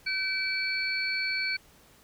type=tone cluster; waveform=sine; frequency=1531 / 2313 / 4422 Hz; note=G6 / D7 / C#8; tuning=-41 / -27 / -5 cents; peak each=-35 / -29 / -33 dBFS; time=0.06-1.57 s; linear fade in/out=10 ms; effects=pink hiss -58 dBFS RMS until 2.03 s